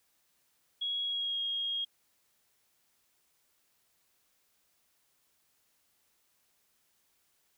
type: tone with pitch glide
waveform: sine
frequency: 3322 to 3263 Hz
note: G#7 to G#7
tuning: 0 to -31 cents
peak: -31 dBFS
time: 0.81-1.85 s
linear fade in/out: 10 ms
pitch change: -31 cents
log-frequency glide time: 1.03-1.4 s
effects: white hiss -73 dBFS RMS until 7.57 s